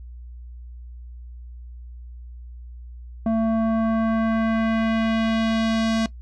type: tone with low-pass filter sweep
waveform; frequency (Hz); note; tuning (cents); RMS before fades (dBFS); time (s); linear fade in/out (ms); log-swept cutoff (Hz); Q
square; 223.9; A3; +30; -21; 3.26-6.06; 2; 730 to 5600; 1.2
effects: noise-tail reverb RT60 0.1 s tail -18 dB re dry + added 60 Hz sine -36 dBFS peak until 6.21 s